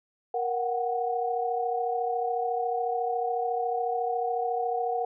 sine tone cluster, 469.3 / 732 / 766 Hz, A#4 / F#5 / G5, +12 / -19 / -40 cents, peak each -30 / -28 / -35 dBFS, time 0.34-5.05 s, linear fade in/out 5 ms, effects none

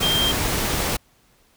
sine tone in noise, 3183 Hz, G7, 26 cents sharp, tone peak -19 dBFS, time 0.02-0.32 s, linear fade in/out 10 ms, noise pink, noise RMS -23 dBFS, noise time 0-0.97 s, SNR +1 dB, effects pink hiss -59 dBFS RMS until 1.56 s

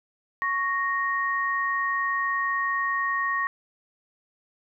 sine tone pair together, 1108.7 / 1864.6 Hz, C#6 / A#6, 0 / 0 cents, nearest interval major sixth, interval 900 cents, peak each -26 dBFS, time 0.42-3.47 s, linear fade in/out 0 ms, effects none

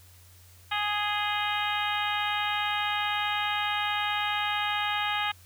harmonic tone with a mistuned harmonic, 415.3 Hz, G#4, in tune, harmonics 2 / 3 / 4 / 5 / 6 / 7 / 8 / 9, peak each -31 / -33 / -34 / -35 / -36 / -36 / -37 / -38 dBFS, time 0.71-5.32 s, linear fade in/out 10 ms, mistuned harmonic 8, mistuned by -67 cents, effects added 89 Hz sine -53 dBFS peak until 5.45 s + white hiss -57 dBFS RMS until 5.45 s

